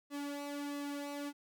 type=tone with flanger; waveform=sawtooth; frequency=286.7 Hz; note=D4; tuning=42 cents flat; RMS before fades=-41 dBFS; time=0.1-1.33 s; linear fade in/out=50 ms; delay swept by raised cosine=1.3 to 2.9 ms; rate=1.5 Hz; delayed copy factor=-0.65; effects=none